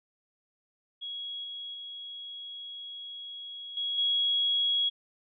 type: tone with level steps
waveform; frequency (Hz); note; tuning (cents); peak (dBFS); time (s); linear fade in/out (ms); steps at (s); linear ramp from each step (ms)
sine; 3322; G#7; 0; -35 / -37 / -39 / -29 / -24; 1.01-4.9; 20; 1.44 / 1.74 / 3.77 / 3.98; 2
effects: none

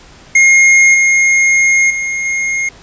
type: tone with level steps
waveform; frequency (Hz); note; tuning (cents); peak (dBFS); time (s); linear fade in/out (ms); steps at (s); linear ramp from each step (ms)
square; 2141; C7; +39; -5 / -8 / -16 / -14; 0.35-2.69; 5; 0.94 / 1.9 / 2.25; 5
effects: pink hiss -40 dBFS RMS until 2.82 s + resampled to 16000 Hz

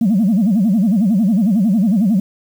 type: tone with vibrato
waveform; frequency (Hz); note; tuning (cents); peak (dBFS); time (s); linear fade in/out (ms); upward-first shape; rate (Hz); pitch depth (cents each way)
sine; 206.4; G#3; -10; -9; 0.01-2.2; 5; sine; 11; 240
effects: tanh soft clip ceiling -8 dBFS + 7-bit

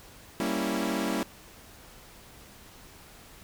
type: chord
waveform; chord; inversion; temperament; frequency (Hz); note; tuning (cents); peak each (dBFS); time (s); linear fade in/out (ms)
sawtooth; G diminished seventh; none; equal; 196 / 233.1 / 277.2 / 329.6; G3 / Bb3 / Db4 / Fb4; 0 / 0 / 0 / 0; -29; 0.4-1.23; 0
effects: pink hiss -51 dBFS RMS until 3.43 s

